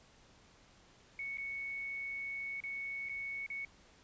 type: tone with dropouts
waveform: sine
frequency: 2217 Hz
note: C#7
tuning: in tune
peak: -38 dBFS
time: 1.19-3.65 s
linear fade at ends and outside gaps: 2 ms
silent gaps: 1.373-1.382 / 2.604-2.637 / 3.088-3.094 / 3.464-3.501 s
effects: pink hiss -63 dBFS RMS until 4.03 s + resampled to 16000 Hz